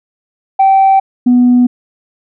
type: tone pair in turn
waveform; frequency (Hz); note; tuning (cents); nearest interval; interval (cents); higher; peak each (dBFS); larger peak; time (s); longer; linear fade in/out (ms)
sine; 775 / 246.4; G5 / B3; -20 / -4; octave + minor sixth; 1984; first; -3; neither; 0.59-1 / 1.26-1.67; neither; 10
effects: tanh soft clip ceiling -2 dBFS